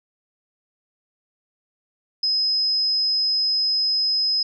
sine tone, 5080 Hz, D#8, 35 cents sharp, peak -18 dBFS, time 2.23-4.43 s, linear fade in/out 5 ms, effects none

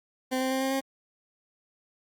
20% pulse tone with pitch steps, 258.6 / 261.2 / 263.7 / 266.3 / 269 Hz, C4 / C4 / C4 / C4 / C4, -20 / -3 / +14 / +31 / +48 cents, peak -21 dBFS, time 0.31-0.81 s, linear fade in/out 20 ms, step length 100 ms, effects Opus 48 kbps

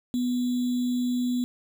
sine tone with sample-and-hold, 246.9 Hz, B3, in tune, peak -23 dBFS, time 0.14-1.44 s, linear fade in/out 0 ms, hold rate 3675 Hz, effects none

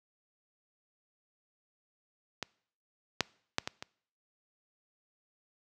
clicks, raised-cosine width 0.2 ms, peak -17 / -8 / -10 / -16 / -22 dBFS, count 5, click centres 2.427 / 3.207 / 3.584 / 3.675 / 3.825 s, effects noise-tail reverb RT60 0.6 s tail -24 dB re dry + high-pass 80 Hz 12 dB/octave

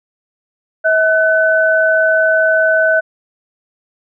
sine tone pair together, 642 / 1506.8 Hz, E5 / F#6, -46 / +31 cents, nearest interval octave + minor third, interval 1477 cents, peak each -12 dBFS, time 0.84-3.01 s, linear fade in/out 20 ms, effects none

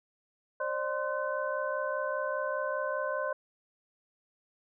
sine tone cluster, 535 / 600 / 1040 / 1514 Hz, C5 / D5 / C6 / F#6, +38 / +37 / -11 / +39 cents, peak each -35 / -34 / -36 / -37 dBFS, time 0.6-3.33 s, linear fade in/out 5 ms, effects none

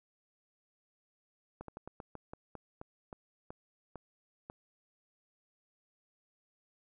slowing click train, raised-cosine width 1 ms, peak -30 dBFS, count 13, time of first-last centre 1.61-4.499 s, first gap 73 ms, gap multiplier 1.2, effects none

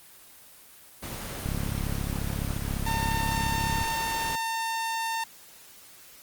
pink noise, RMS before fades -36 dBFS, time 1.02-4.36 s, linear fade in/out 10 ms
click train, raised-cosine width 5 ms, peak -18 dBFS, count 82, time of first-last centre 1.46-3.815 s, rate 34.4 Hz
sawtooth tone, 905 Hz, A5, 48 cents sharp, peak -24 dBFS, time 2.86-5.24 s, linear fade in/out 5 ms
effects white hiss -51 dBFS RMS until 6.22 s + Opus 24 kbps

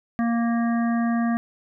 harmonic tone, 233.1 Hz, A#3, in tune, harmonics 1 / 3 / 5 / 7 / 8, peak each -20 / -30 / -34 / -37 / -38 dBFS, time 0.19-1.37 s, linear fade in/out 0 ms, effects none

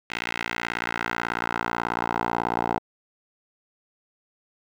10% pulse tone with band-pass filter sweep, 58.27 Hz, A#1, in tune, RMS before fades -28 dBFS, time 0.1-2.79 s, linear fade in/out 5 ms, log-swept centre 2400 to 770 Hz, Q 1.7, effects none

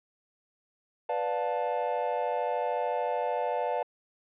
triangle chord, B half-diminished seventh, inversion none, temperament equal with one note detuned, 493.9 / 587.3 / 708.2 / 880 Hz, B4 / D5 / F5 / A5, 0 / 0 / +24 / 0 cents, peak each -31 dBFS, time 1.09-3.83 s, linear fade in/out 5 ms, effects resampled to 8000 Hz

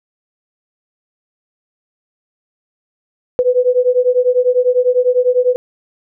sine beating tone pair, 493.9 / 503.9 Hz, B4 / B4, 0 / +35 cents, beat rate 10 Hz, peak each -13 dBFS, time 3.39-5.56 s, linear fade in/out 0 ms, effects none

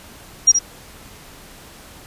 sine tone with echo, 5700 Hz, F8, 34 cents sharp, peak -6 dBFS, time 0.47-0.52 s, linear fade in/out 10 ms, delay 72 ms, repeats 1, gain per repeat -7 dB, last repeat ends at 0.592 s, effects pink hiss -42 dBFS RMS until 2.06 s + resampled to 32000 Hz

